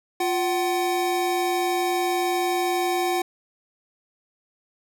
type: tone pair together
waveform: square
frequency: 351.5 / 755 Hz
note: F4 / F#5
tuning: +11 / +35 cents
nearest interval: octave + minor second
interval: 1324 cents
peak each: -25 dBFS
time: 0.2-3.22 s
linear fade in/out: 5 ms
effects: none